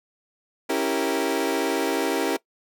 30% pulse chord, C# diminished seventh, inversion none, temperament equal, 277.2 / 329.6 / 392 / 466.2 Hz, C#4 / E4 / G4 / Bb4, 0 / 0 / 0 / 0 cents, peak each -25 dBFS, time 0.69-2.37 s, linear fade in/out 10 ms, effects noise-tail reverb RT60 0.1 s tail -20 dB re dry

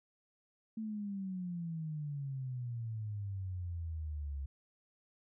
sine exponential sweep, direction down, 223.2 to 68 Hz, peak -37 dBFS, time 0.77-4.46 s, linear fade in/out 5 ms, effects none

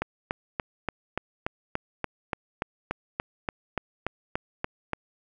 click train, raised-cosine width 0.5 ms, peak -12 dBFS, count 18, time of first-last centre 0.02-4.933 s, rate 3.46 Hz, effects none

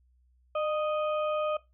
harmonic tone with a mistuned harmonic, 622.3 Hz, D#5, in tune, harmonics 1 / 2 / 4 / 5, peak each -28 / -33 / -43 / -47 dBFS, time 0.55-1.57 s, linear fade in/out 5 ms, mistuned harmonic 1, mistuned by -39 cents, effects noise-tail reverb RT60 0.2 s tail -18 dB re dry + added 62 Hz sine -62 dBFS peak until 1.73 s

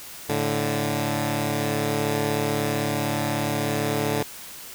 10% pulse tone pair together, 109.1 / 145.63 Hz, A2 / D3, -14 / -14 cents, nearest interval perfect fourth, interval 500 cents, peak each -18 / -17 dBFS, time 0.29-4.23 s, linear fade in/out 5 ms, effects white hiss -40 dBFS RMS until 4.74 s

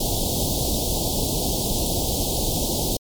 pink band-stop noise, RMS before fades -23 dBFS, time 0-2.97 s, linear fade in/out 5 ms, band 820 to 3300 Hz, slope 48 dB/octave, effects MP3 96 kbps

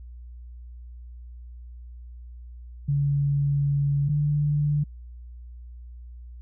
sine tone pair in turn, 142 / 147.17 Hz, C#3 / D3, +42 / +4 cents, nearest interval minor second, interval 62 cents, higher second, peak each -20 dBFS, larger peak neither, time 2.88-4.09 / 4.09-4.84 s, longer first, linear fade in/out 10 ms, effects added 60 Hz sine -39 dBFS peak until 6.41 s

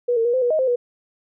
sine tone with pitch steps, 485.7 / 455.6 / 478.3 / 515 / 485.1 / 626 / 521 / 486.3 Hz, B4 / A#4 / A#4 / C5 / B4 / D#5 / C5 / B4, -29 / -40 / +44 / -28 / -31 / +10 / -7 / -27 cents, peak -16 dBFS, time 0.08-0.76 s, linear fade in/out 10 ms, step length 85 ms, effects none

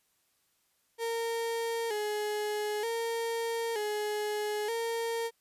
35% pulse tone with vibrato, 440 Hz, A4, in tune, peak -29 dBFS, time 0.98-5.31 s, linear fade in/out 50 ms, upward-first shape square, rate 0.54 Hz, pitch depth 79 cents each way, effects white hiss -73 dBFS RMS until 5.4 s + resampled to 32000 Hz

